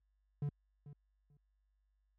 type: tone with echo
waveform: triangle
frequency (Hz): 144.7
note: D3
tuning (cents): -25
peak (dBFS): -32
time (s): 0.42-0.49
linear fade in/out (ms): 2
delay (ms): 440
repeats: 2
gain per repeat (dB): -15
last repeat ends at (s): 1.37
effects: added 50 Hz sine -70 dBFS peak until 2.18 s + high-pass 60 Hz 12 dB/octave